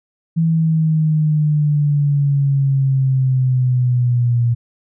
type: exponential sweep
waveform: sine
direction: down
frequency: 164.81 to 118.1 Hz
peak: -12 dBFS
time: 0.36-4.55 s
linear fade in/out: 20 ms
effects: none